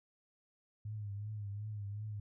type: tone with vibrato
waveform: sine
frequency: 103.9 Hz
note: G#2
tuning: 1 cent sharp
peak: -39 dBFS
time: 0.85-2.2 s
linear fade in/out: 5 ms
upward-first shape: triangle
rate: 2.7 Hz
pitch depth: 77 cents each way
effects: none